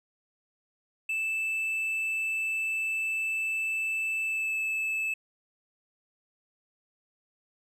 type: tone with pitch glide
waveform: triangle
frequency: 2637 to 2617 Hz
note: E7 to E7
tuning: 0 to -13 cents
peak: -26 dBFS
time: 1.09-5.14 s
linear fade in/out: 5 ms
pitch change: -13 cents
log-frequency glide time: 4.25-4.55 s
effects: none